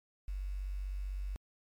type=tone with quantisation; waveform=sine; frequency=47.89 Hz; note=G1; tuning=40 cents flat; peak=-35 dBFS; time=0.28-1.36 s; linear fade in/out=0 ms; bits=10; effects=MP3 96 kbps